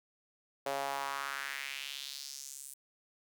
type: tone with high-pass filter sweep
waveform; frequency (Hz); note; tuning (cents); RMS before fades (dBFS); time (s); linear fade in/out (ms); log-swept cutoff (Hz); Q
sawtooth; 138.59; C#3; 0; -40; 0.66-2.74; 5; 570 to 9400; 2.6
effects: none